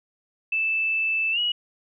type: tone with pitch glide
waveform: sine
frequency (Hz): 2637 to 2909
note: E7 to F#7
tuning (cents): 0 to -30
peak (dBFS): -21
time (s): 0.52-1.52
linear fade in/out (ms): 5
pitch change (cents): +170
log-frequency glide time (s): 1.32-1.39
effects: none